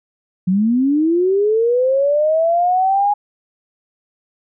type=linear sweep; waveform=sine; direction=up; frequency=176.7 to 830.6 Hz; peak=-12 dBFS; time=0.47-3.14 s; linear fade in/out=10 ms; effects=none